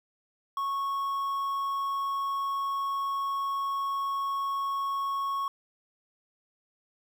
triangle tone with quantisation, 1103 Hz, C#6, 9 cents flat, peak -26 dBFS, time 0.57-5.48 s, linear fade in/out 2 ms, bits 9, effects none

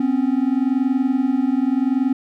triangle tone pair together, 253.2 / 274 Hz, B3 / C#4, +43 / -20 cents, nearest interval minor second, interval 137 cents, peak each -17 dBFS, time 0-2.13 s, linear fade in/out 5 ms, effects none

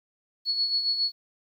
sine tone with tremolo, 4383 Hz, C#8, 20 cents flat, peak -21 dBFS, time 0.45-1.12 s, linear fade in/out 50 ms, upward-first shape sine, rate 7.3 Hz, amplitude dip 55%, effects 10-bit

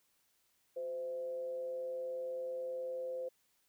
sine tone with frequency modulation, 515 Hz, C5, 28 cents flat, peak -37 dBFS, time 0.76-3.29 s, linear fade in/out 10 ms, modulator 149 Hz, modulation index 0.29, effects white hiss -75 dBFS RMS until 3.68 s

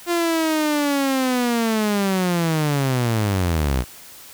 sawtooth linear sweep, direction down, 349.2 to 58.27 Hz, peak -14 dBFS, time 0.06-3.85 s, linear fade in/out 50 ms, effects white hiss -42 dBFS RMS until 4.33 s

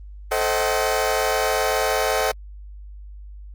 sawtooth chord, A diminished seventh, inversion none, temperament just, 440 / 528 / 633.6 / 760.3 Hz, A4 / C5 / Eb5 / Gb5, 0 / +16 / +31 / +47 cents, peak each -21 dBFS, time 0.31-2.32 s, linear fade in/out 10 ms, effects added 50 Hz sine -36 dBFS peak until 3.54 s + Opus 32 kbps

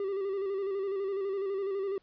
triangle tone with vibrato, 392 Hz, G4, in tune, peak -28 dBFS, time 0-1.98 s, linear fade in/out 2 ms, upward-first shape square, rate 12 Hz, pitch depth 41 cents each way, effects pink hiss -69 dBFS RMS until 2.02 s + resampled to 11025 Hz

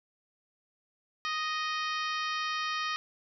harmonic tone, 622.3 Hz, D#5, in tune, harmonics 2 / 3 / 4 / 5 / 6 / 7 / 8 / 9, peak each -33 / -37 / -39 / -41 / -43 / -44 / -45 / -46 dBFS, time 1.25-2.96 s, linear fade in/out 0 ms, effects none

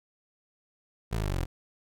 20% pulse exponential sweep, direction down, 58.4 to 41.2 Hz, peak -23 dBFS, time 1.11-1.46 s, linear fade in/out 20 ms, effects none

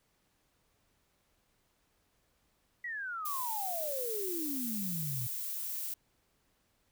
sine exponential sweep, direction down, 1976 to 116.9 Hz, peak -36 dBFS, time 2.84-5.27 s, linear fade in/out 5 ms
violet noise, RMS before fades -38 dBFS, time 3.25-5.94 s, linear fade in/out 5 ms
effects pink hiss -74 dBFS RMS until 6.91 s

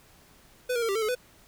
square tone with pitch steps, 499.4 / 472.1 / 455.9 / 392.9 / 447.2 / 429 / 498.1 Hz, B4 / A#4 / A#4 / G4 / A4 / A4 / B4, +19 / +22 / -39 / +4 / +28 / -44 / +15 cents, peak -26 dBFS, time 0.69-1.152 s, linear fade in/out 10 ms, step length 66 ms, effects pink hiss -57 dBFS RMS until 1.47 s

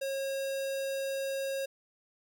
square tone with notch filter, 543 Hz, C#5, 36 cents flat, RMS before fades -34 dBFS, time 0.01-1.66 s, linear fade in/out 10 ms, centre 1300 Hz, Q 1.7, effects none

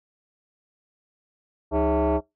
sine tone with frequency modulation, 171.2 Hz, F3, 34 cents flat, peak -17 dBFS, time 1.71-2.21 s, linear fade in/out 50 ms, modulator 241 Hz, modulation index 2.8, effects noise-tail reverb RT60 0.2 s tail -25 dB re dry + tanh soft clip ceiling -17 dBFS

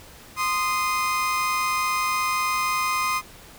30% pulse tone pair together, 1040 / 1236.8 Hz, C6 / D#6, -11 / -11 cents, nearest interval minor third, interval 300 cents, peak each -22 dBFS, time 0.36-3.22 s, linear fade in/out 50 ms, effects pink hiss -46 dBFS RMS until 3.58 s

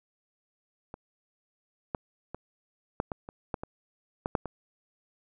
clicks, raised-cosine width 1 ms, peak -26 / -16 / -23 / -13 / -19 / -27 / -16 / -22 / -15 / -10 / -21 dBFS, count 11, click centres 0.941 / 1.948 / 2.346 / 3.001 / 3.118 / 3.289 / 3.542 / 3.635 / 4.259 / 4.352 / 4.457 s, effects none

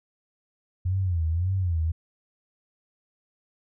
sine tone with vibrato, 87.6 Hz, F2, 6 cents sharp, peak -22 dBFS, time 0.85-1.92 s, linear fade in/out 10 ms, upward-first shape sine, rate 1.8 Hz, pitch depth 160 cents each way, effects none

